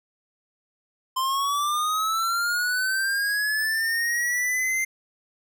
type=linear sweep; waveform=square; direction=up; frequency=1036 to 2093 Hz; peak=-23 dBFS; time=1.16-4.85 s; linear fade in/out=10 ms; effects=none